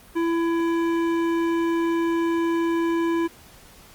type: tone with hard clipping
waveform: triangle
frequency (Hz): 334.3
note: E4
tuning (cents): +24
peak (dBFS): -22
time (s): 0.15-3.28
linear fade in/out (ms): 20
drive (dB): 17
effects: pink hiss -49 dBFS RMS until 3.94 s + Opus 32 kbps